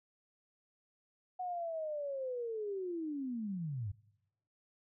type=linear sweep; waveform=sine; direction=down; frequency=740 to 91.3 Hz; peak=-36 dBFS; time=1.39-3.92 s; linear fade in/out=10 ms; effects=noise-tail reverb RT60 0.9 s tail -23 dB re dry